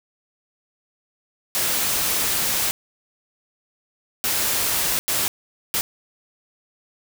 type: noise bursts at uneven times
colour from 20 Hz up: white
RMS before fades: -22 dBFS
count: 4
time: 1.55-2.71 / 4.24-4.99 / 5.08-5.28 / 5.74-5.81 s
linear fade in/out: 0 ms
effects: none